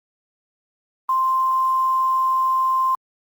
sine tone with quantisation, 1046.5 Hz, C6, in tune, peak -16 dBFS, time 1.09-2.95 s, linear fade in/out 2 ms, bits 7, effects Opus 24 kbps

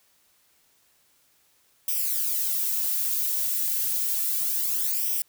violet noise with flanger, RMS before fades -26 dBFS, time 1.88-5.22 s, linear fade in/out 2 ms, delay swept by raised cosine 0.35 to 3.55 ms, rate 0.31 Hz, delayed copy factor +0.8, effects white hiss -64 dBFS RMS until 5.28 s

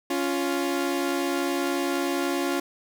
sawtooth tone pair together, 278.9 / 349.5 Hz, C#4 / F4, +11 / +1 cents, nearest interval major third, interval 390 cents, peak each -23 dBFS, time 0.1-2.6 s, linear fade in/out 5 ms, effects none

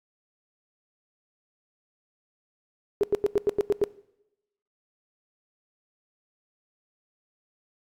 sine tone bursts, 410 Hz, G#4, 22 cents flat, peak -18 dBFS, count 8, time 3.01-3.839 s, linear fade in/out 0 ms, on 24 ms, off 91 ms, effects noise-tail reverb RT60 0.9 s tail -21 dB re dry + AAC 64 kbps

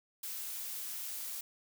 blue noise, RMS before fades -41 dBFS, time 0.23-1.41 s, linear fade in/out 5 ms, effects none

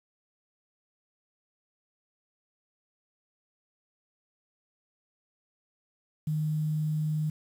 sine tone with quantisation, 153.8 Hz, D#3, 20 cents flat, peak -26 dBFS, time 6.27-7.3 s, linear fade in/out 5 ms, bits 9, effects none

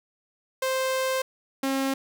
sawtooth tone pair in turn, 523.3 / 269.6 Hz, C5 / C#4, 0 / -48 cents, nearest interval major seventh, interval 1148 cents, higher first, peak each -20 dBFS, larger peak neither, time 0.62-1.22 / 1.63-1.94 s, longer first, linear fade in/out 5 ms, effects none

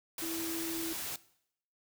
sine tone in noise, 329.6 Hz, E4, in tune, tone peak -37 dBFS, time 0.22-0.93 s, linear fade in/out 2 ms, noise white, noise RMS -39 dBFS, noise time 0.18-1.16 s, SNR -1 dB, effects noise-tail reverb RT60 0.7 s tail -19 dB re dry

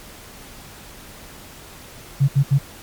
sine tone bursts, 138.59 Hz, C#3, in tune, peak -11 dBFS, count 3, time 2.2-2.589 s, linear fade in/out 20 ms, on 83 ms, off 70 ms, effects pink hiss -41 dBFS RMS until 2.82 s + MP3 96 kbps

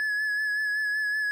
triangle tone with vibrato, 1703 Hz, G#6, 43 cents sharp, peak -23 dBFS, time 0-1.31 s, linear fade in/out 0 ms, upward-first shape sine, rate 5.3 Hz, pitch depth 30 cents each way, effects none

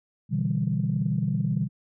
sine chord, E minor seventh, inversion second, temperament equal, 123.47 / 146.83 / 164.81 / 196 Hz, B2 / D3 / E3 / G3, 0 / 0 / 0 / 0 cents, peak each -28 dBFS, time 0.29-1.69 s, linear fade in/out 50 ms, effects tanh soft clip ceiling -13 dBFS

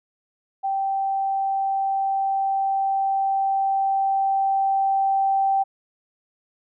sine tone with level ramp, 780 Hz, G5, 9 cents flat, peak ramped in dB -21 to -17 dBFS, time 0.63-5.64 s, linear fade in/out 20 ms, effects none

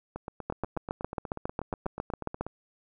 two click trains, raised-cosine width 1 ms, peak -16 / -22 dBFS, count 15 / 20, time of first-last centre 0.5-2.41 / 0.16-2.466 s, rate 7.33 / 8.24 Hz, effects none

